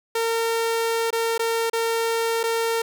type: tone with dropouts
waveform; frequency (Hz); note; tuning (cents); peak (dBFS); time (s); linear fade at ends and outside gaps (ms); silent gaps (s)
sawtooth; 457.1; A#4; -34; -17; 0.15-2.82; 5; 1.106-1.127 / 1.379-1.393 / 1.699-1.731 / 2.432-2.437
effects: none